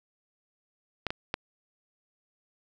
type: clicks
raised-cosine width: 0.3 ms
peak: -13 / -15 / -12 dBFS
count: 3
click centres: 1.067 / 1.105 / 1.341 s
effects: none